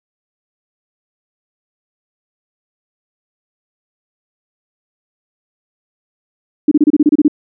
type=tone bursts; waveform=sine; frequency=298.3 Hz; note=D4; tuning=27 cents sharp; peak=-5 dBFS; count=10; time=6.68-7.281 s; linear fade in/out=5 ms; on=34 ms; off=29 ms; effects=none